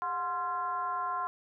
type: tone with frequency modulation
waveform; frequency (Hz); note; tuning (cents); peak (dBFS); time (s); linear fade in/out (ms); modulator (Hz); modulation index
sine; 1046.5; C6; 0; -30; 0.02-1.27; 0; 322; 0.87
effects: none